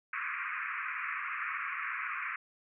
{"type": "band-pass noise", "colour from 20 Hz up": "pink", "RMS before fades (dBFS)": -37, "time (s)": [0.13, 2.36], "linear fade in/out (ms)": 5, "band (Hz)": [1100, 2500], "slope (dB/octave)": 96, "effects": []}